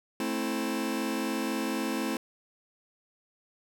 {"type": "chord", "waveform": "sawtooth", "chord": "A minor", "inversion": "none", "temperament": "just", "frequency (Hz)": [220, 264, 330], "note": ["A3", "C4", "E4"], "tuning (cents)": [0, 16, 2], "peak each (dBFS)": -29, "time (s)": [0.2, 2.17], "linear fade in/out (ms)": 2, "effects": []}